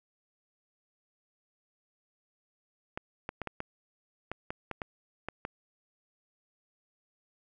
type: clicks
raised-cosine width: 0.5 ms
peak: -20 dBFS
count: 11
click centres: 2.975 / 3.291 / 3.417 / 3.473 / 3.604 / 4.316 / 4.505 / 4.713 / 4.818 / 5.286 / 5.451 s
effects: none